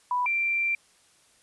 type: tone pair in turn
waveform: sine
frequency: 987.8 / 2358 Hz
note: B5 / D7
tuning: 0 / +6 cents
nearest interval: octave + minor third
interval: 1506 cents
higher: second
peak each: -23 / -23 dBFS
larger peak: neither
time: 0.11-0.26 / 0.26-0.75 s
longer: second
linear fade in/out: 2 ms
effects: white hiss -61 dBFS RMS until 1.42 s + resampled to 24000 Hz